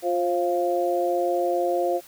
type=tone cluster; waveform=sine; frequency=352.4 / 532 / 694 Hz; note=F4 / C5 / F5; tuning=+16 / +29 / -11 cents; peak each=-25 dBFS; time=0.02-2.01 s; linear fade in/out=50 ms; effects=white hiss -49 dBFS RMS until 2.07 s